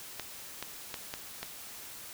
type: clicks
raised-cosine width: 0.2 ms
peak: -19 dBFS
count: 5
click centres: 0.197 / 0.626 / 0.942 / 1.139 / 1.43 s
effects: white hiss -46 dBFS RMS until 2.13 s